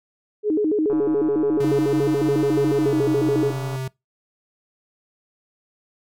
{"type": "tone with vibrato", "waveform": "sine", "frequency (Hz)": 362.2, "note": "F#4", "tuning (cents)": -37, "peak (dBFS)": -17, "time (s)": [0.43, 3.53], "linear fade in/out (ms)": 50, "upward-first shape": "square", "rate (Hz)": 7, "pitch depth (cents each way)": 260}
{"type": "click train", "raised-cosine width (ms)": 1, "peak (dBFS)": -22, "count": 407, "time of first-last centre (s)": [0.9, 3.759], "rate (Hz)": 142}
{"type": "tone with pitch glide", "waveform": "square", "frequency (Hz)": [138.8, 131.24], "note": ["C#3", "C3"], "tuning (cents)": [3, 6], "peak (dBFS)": -26, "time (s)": [1.6, 3.88], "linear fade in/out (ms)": 5, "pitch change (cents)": -97, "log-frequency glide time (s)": [2.8, 2.99]}
{"effects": ["noise-tail reverb RT60 0.2 s tail -23 dB re dry"]}